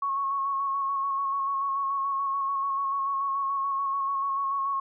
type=tone with vibrato; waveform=sine; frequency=1100 Hz; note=C#6; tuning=14 cents flat; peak=-25 dBFS; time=0.02-4.8 s; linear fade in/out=5 ms; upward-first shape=square; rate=6.9 Hz; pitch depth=22 cents each way; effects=none